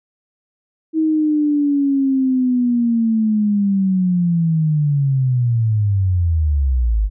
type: linear sweep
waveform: sine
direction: down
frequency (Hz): 320 to 48.31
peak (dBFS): -13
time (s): 0.93-7.1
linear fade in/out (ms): 50
effects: none